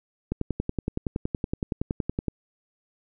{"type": "click train", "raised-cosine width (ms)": 3, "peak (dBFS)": -13, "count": 22, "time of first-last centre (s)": [0.32, 2.283], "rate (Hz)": 10.7, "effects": []}